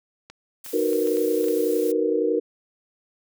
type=clicks; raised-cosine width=0.2 ms; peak=-24 dBFS; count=7; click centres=0.3 / 0.663 / 0.931 / 1.072 / 1.17 / 1.442 / 1.484 s
type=noise; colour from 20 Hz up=blue; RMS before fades=-38 dBFS; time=0.64-1.92 s; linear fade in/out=5 ms
type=chord; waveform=sine; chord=B major seventh; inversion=first; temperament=just; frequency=308.7 / 370.4 / 463 / 493.9 Hz; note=D#4 / F#4 / A#4 / B4; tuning=-14 / +2 / -12 / 0 cents; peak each=-26 / -26 / -22 / -28 dBFS; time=0.73-2.4 s; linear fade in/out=10 ms
effects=none